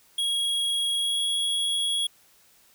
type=tone with pitch glide; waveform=square; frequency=3308 to 3329 Hz; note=G#7 to G#7; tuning=-8 to +3 cents; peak=-24 dBFS; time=0.18-2.07 s; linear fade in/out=5 ms; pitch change=+11 cents; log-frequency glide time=0.99-1.21 s; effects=white hiss -59 dBFS RMS until 2.74 s